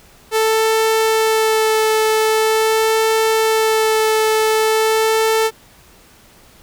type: tone with vibrato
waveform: sawtooth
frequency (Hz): 440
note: A4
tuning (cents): 0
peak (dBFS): -9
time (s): 0.31-5.51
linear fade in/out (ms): 50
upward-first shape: sine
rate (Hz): 0.44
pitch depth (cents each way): 12
effects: pink hiss -47 dBFS RMS until 6.62 s